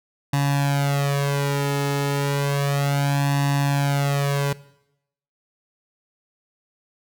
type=tone with flanger; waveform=sawtooth; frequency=141.2 Hz; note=C#3; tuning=32 cents sharp; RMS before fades=-21 dBFS; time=0.33-4.53 s; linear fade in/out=5 ms; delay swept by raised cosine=1.1 to 2.3 ms; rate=0.32 Hz; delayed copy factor=+0.9; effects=noise-tail reverb RT60 0.8 s tail -19 dB re dry